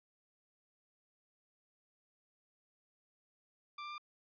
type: tone with pitch steps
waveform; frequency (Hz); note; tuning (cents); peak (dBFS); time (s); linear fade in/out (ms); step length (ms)
sawtooth; 1179 / 1186.5 / 1194.1; D6 / D6 / D6; +6 / +17 / +28; -39; 3.78-3.981; 5; 67
effects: resampled to 11025 Hz